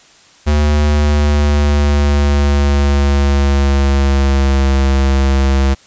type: tone with pitch glide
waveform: square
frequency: 74.3 to 67.74 Hz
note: D2 to C#2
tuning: +21 to -39 cents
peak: -10 dBFS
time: 0.46-5.75 s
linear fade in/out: 20 ms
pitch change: -160 cents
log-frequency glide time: 0.83-4.7 s
effects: white hiss -45 dBFS RMS until 5.86 s + resampled to 16000 Hz